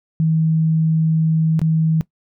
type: tone with dropouts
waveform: sine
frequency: 160 Hz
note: D#3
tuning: 49 cents sharp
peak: -13 dBFS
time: 0.2-2.01 s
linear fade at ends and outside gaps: 0 ms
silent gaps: 1.593-1.616 s
effects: noise-tail reverb RT60 0.1 s tail -19 dB re dry